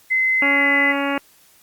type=tone with pitch glide; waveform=sine; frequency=2052 to 2011 Hz; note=C7 to B6; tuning=-34 to +31 cents; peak=-15 dBFS; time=0.1-0.93 s; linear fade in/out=20 ms; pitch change=-35 cents; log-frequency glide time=0.5-0.68 s
type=harmonic tone; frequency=280 Hz; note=C#4; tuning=18 cents sharp; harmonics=1 / 2 / 3 / 4 / 5 / 6 / 7 / 8 / 9 / 10; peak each=-23 / -26 / -28 / -29 / -30 / -31 / -31 / -32 / -33 / -33 dBFS; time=0.42-1.18 s; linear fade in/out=2 ms
effects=white hiss -53 dBFS RMS until 1.62 s + Opus 48 kbps